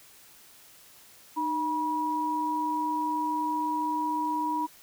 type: tone pair together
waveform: sine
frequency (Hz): 306 / 966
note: D#4 / B5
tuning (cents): -29 / -39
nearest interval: octave + minor sixth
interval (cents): 1990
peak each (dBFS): -32 / -27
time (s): 1.36-4.67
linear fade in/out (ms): 20
effects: white hiss -54 dBFS RMS until 4.82 s